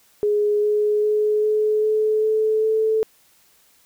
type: tone with pitch steps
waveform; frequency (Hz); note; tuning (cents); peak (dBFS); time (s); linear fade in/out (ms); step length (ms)
sine; 416.6 / 420.2 / 423.9 / 427.6 / 431.3 / 435 / 438.8; G#4 / G#4 / G#4 / A4 / A4 / A4 / A4; +5 / +20 / +35 / -49 / -35 / -20 / -5; -16; 0.23-3.03; 0; 400
effects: white hiss -57 dBFS RMS until 3.85 s